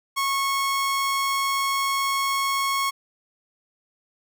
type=tone; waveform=sawtooth; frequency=1097 Hz; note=C#6; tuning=18 cents flat; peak=-18 dBFS; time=0.16-2.91 s; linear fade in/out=20 ms; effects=none